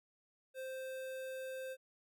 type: tone with notch filter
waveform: square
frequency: 523 Hz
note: C5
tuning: 1 cent flat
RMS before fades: -44 dBFS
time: 0.54-1.77 s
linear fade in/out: 50 ms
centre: 5300 Hz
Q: 1.7
effects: none